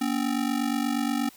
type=ring-modulated tone; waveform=square; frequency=260.4 Hz; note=C4; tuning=8 cents flat; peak=-22 dBFS; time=0.01-1.29 s; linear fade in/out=0 ms; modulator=24.2 Hz; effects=white hiss -52 dBFS RMS until 1.36 s